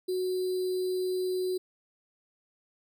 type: tone with sample-and-hold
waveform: sine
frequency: 368.5 Hz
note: F#4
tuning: 7 cents flat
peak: -27 dBFS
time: 0.08-1.58 s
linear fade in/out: 10 ms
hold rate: 4410 Hz
effects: none